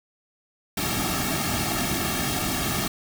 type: noise with comb filter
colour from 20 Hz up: pink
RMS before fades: -26 dBFS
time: 0.77-2.88 s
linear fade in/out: 5 ms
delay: 2 ms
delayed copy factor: -0.9
effects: none

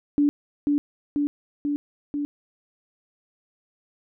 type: tone with echo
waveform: sine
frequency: 290 Hz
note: D4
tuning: 22 cents flat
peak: -16 dBFS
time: 0.18-0.29 s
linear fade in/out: 0 ms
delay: 490 ms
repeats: 4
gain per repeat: -2 dB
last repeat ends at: 2.25 s
effects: none

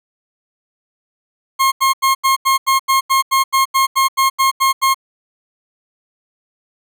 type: tone bursts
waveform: 40% pulse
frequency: 1073 Hz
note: C6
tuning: 43 cents sharp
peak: -10 dBFS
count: 16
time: 1.59-4.945 s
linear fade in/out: 20 ms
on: 130 ms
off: 85 ms
effects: none

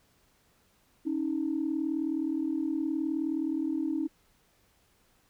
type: tone pair together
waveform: sine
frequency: 278.1 / 317.3 Hz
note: C#4 / D#4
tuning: +6 / +34 cents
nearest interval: major second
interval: 228 cents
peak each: -31 / -29 dBFS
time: 1.05-4.08 s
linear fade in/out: 20 ms
effects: tanh soft clip ceiling -20 dBFS + pink hiss -67 dBFS RMS until 5.29 s

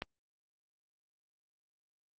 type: click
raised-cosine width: 0.3 ms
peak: -19 dBFS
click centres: 0.021 s
effects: Opus 24 kbps

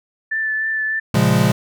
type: tone with vibrato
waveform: sine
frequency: 1758 Hz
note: A6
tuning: 2 cents flat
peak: -18 dBFS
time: 0.31-1 s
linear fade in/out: 10 ms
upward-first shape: triangle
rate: 3.3 Hz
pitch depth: 18 cents each way
type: chord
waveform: square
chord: Bb minor seventh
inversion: none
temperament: equal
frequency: 116.54 / 138.59 / 174.61 / 207.7 Hz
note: Bb2 / Db3 / F3 / Ab3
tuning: 0 / 0 / 0 / 0 cents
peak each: -19 dBFS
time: 1.14-1.52 s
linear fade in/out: 5 ms
effects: none

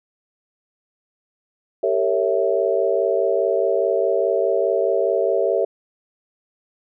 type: chord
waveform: sine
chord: G diminished seventh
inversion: none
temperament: equal with one note detuned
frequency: 392 / 456.8 / 554.4 / 659.3 Hz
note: G4 / Bb4 / Db5 / Fb5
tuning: 0 / -35 / 0 / 0 cents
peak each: -22 dBFS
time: 1.83-5.65 s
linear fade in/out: 5 ms
effects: none

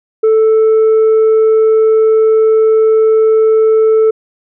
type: tone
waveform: sine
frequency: 440 Hz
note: A4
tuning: in tune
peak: -3 dBFS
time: 0.23-4.11 s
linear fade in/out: 10 ms
effects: tanh soft clip ceiling -5 dBFS

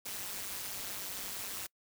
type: noise with amplitude modulation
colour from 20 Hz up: white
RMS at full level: -37 dBFS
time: 0.05-1.67 s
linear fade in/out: 10 ms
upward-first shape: sine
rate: 196 Hz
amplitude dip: 85%
effects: noise-tail reverb RT60 0.1 s tail -25 dB re dry

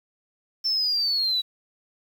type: linear sweep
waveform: sine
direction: down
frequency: 5370 to 3878 Hz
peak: -20 dBFS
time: 0.64-1.42 s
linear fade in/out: 20 ms
effects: tanh soft clip ceiling -17 dBFS + 8-bit

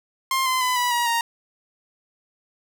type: tone with pitch steps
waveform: sawtooth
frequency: 1058 / 1031.4 / 1005.6 / 980.3 / 955.7 / 931.7 Hz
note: C6 / C6 / B5 / B5 / A#5 / A#5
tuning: +19 / -25 / +31 / -13 / +43 / -1 cents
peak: -16 dBFS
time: 0.31-1.21 s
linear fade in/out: 2 ms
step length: 150 ms
effects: none

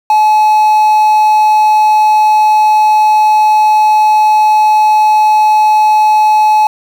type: tone with quantisation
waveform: triangle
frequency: 856 Hz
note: A5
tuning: 48 cents flat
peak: -3 dBFS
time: 0.1-6.67 s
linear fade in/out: 2 ms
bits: 5
effects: none

